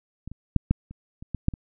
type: clicks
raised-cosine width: 5 ms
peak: -23 / -26 / -6 / -7 / -28 / -27 / -16 / -7 / -23 dBFS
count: 9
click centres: 0.276 / 0.316 / 0.563 / 0.71 / 0.91 / 1.225 / 1.347 / 1.484 / 1.538 s
effects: none